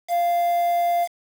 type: tone with quantisation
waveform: triangle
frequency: 695 Hz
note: F5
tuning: 9 cents flat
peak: -16 dBFS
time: 0.08-1.08 s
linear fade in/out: 50 ms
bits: 6
effects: none